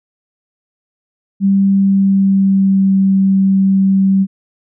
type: tone with pitch glide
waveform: sine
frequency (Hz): 196 to 193.19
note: G3 to G3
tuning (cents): 0 to -25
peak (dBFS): -8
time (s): 1.4-4.27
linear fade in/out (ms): 50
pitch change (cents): -25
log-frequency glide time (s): 1.68-2.92
effects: none